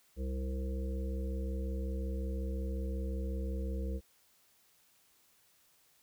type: harmonic tone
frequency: 65.5 Hz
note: C2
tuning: 2 cents sharp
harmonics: 1 / 3 / 5 / 7 / 8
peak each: -34 / -43 / -47 / -46 / -49 dBFS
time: 0.16-4.01 s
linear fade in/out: 50 ms
effects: white hiss -68 dBFS RMS until 6.02 s